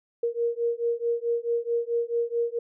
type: beating tone pair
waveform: sine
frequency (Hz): 467.2 / 471.8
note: A#4 / A#4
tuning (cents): +4 / +21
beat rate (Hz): 4.6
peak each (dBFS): -27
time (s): 0.23-2.59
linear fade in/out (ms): 5
effects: none